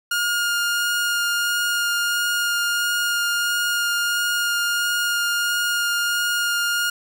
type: tone with vibrato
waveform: sawtooth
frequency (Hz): 1419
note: F6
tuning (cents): +27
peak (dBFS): -16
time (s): 0.11-6.9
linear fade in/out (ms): 5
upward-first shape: sine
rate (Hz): 1.5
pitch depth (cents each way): 9
effects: none